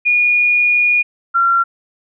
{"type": "tone pair in turn", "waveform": "sine", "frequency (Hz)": [2442, 1370.5], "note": ["D#7", "F6"], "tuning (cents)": [-33, -33], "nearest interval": "minor seventh", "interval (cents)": 1000, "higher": "first", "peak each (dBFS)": -10, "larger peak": "neither", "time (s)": [[0.05, 1.03], [1.34, 1.64]], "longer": "first", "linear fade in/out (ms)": 20, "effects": []}